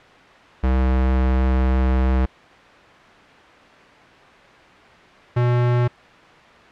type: tone pair in turn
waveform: square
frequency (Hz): 64.5 / 121.76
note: C2 / B2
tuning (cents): -24 / -24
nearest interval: major seventh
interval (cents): 1100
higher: second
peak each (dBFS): -16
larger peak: neither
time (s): 0.63-2.26 / 5.36-5.88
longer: first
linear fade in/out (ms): 10
effects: white hiss -45 dBFS RMS until 6.71 s + low-pass 2000 Hz 12 dB/octave